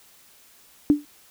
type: tone with exponential decay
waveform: sine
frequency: 293.5 Hz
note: D4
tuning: 1 cent flat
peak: -9 dBFS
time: 0.9-1.05 s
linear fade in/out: 0 ms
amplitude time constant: 31 ms
effects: white hiss -54 dBFS RMS until 1.3 s